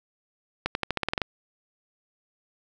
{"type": "accelerating click train", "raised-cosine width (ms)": 0.3, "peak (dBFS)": -9, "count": 10, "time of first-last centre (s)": [0.66, 1.217], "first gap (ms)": 91, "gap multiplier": 0.9, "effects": []}